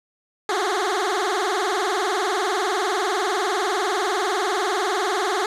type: tone with vibrato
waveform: 15% pulse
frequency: 389.1 Hz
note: G4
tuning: 13 cents flat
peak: -14 dBFS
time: 0.49-5.46 s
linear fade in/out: 2 ms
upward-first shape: triangle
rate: 20 Hz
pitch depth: 220 cents each way
effects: low-pass 8000 Hz 12 dB/octave + 8-bit